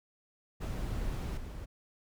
brown noise with level steps, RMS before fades -35 / -42 dBFS, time 0.6-1.66 s, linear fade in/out 20 ms, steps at 1.37 s, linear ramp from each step 5 ms, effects none

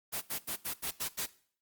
white noise bursts, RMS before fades -35 dBFS, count 7, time 0.12-1.265 s, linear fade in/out 20 ms, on 95 ms, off 80 ms, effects noise-tail reverb RT60 0.5 s tail -18 dB re dry + Opus 24 kbps

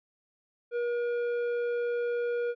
triangle tone with tanh clipping, 478.3 Hz, A#4, 44 cents sharp, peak -29 dBFS, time 0.71-2.55 s, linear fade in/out 50 ms, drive 13 dB, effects none

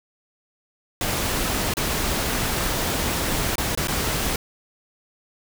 pink noise with dropouts, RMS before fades -24 dBFS, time 1.01-4.36 s, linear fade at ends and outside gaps 2 ms, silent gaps 1.738-1.769 / 3.556-3.581 / 3.751-3.774 / 3.873-3.882 s, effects none

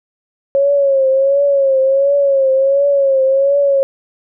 sine tone with vibrato, 548 Hz, C#5, 20 cents flat, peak -9 dBFS, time 0.55-3.83 s, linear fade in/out 0 ms, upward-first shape triangle, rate 1.4 Hz, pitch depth 71 cents each way, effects none

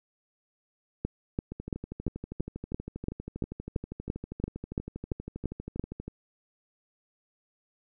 two click trains, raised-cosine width 3 ms, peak -24 / -16 dBFS, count 58 / 15, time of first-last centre 1.52-6.08 / 1.05-5.796 s, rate 12.5 / 2.95 Hz, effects none

